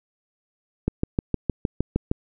click train, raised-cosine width 3 ms, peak -8 dBFS, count 9, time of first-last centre 0.88-2.115 s, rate 6.48 Hz, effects none

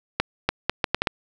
accelerating click train, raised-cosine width 0.3 ms, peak -3 dBFS, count 7, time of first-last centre 0.2-1.072 s, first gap 290 ms, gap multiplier 0.71, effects none

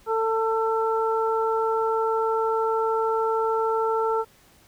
harmonic tone, 446.7 Hz, A4, 26 cents sharp, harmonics 1 / 2 / 3, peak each -23 / -26 / -28 dBFS, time 0.06-4.25 s, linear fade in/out 50 ms, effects pink hiss -56 dBFS RMS until 4.67 s

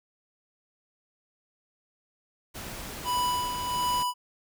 pink noise, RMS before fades -39 dBFS, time 2.54-4.04 s, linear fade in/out 20 ms
square tone with tremolo, 987.8 Hz, B5, in tune, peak -25 dBFS, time 3.04-4.14 s, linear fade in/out 50 ms, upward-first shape sine, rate 1.4 Hz, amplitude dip 55%
effects none

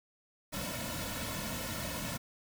pink noise with comb filter, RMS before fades -38 dBFS, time 0.52-2.18 s, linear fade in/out 20 ms, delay 2.5 ms, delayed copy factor -0.8, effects none

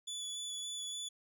25% pulse tone with vibrato, 3442 Hz, A7, 39 cents flat, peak -35 dBFS, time 0.07-1.09 s, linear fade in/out 10 ms, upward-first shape square, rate 3.5 Hz, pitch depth 10 cents each way, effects none

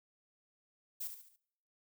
violet noise with echo, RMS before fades -40 dBFS, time 1-1.08 s, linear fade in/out 10 ms, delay 71 ms, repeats 4, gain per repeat -7 dB, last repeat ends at 1.364 s, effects noise-tail reverb RT60 0.8 s tail -26 dB re dry

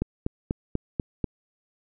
click train, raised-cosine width 3 ms, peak -12 dBFS, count 6, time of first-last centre 0.02-1.242 s, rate 4.09 Hz, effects none

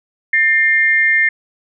sine tone pair together, 1800 / 2112 Hz, A6 / C7, +39 / +16 cents, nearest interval minor third, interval 277 cents, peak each -13 dBFS, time 0.33-1.29 s, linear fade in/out 5 ms, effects none

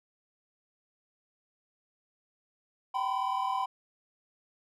triangle tone cluster, 773 / 987 / 1026 Hz, G5 / B5 / C6, -24 / -1 / -34 cents, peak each -31 dBFS, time 2.94-3.66 s, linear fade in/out 10 ms, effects none

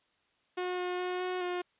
sawtooth tone with pitch steps, 362.1 / 360.1 / 362.4 / 365.5 / 357.2 Hz, F#4 / F#4 / F#4 / F#4 / F4, -37 / -47 / -36 / -21 / +39 cents, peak -28 dBFS, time 0.57-1.62 s, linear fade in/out 10 ms, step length 210 ms, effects white hiss -72 dBFS RMS until 1.79 s + resampled to 8000 Hz

